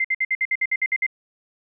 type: tone bursts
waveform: sine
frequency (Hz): 2085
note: C7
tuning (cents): -7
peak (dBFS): -18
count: 11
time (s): 0-1.065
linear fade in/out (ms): 5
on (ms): 45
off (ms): 57
effects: none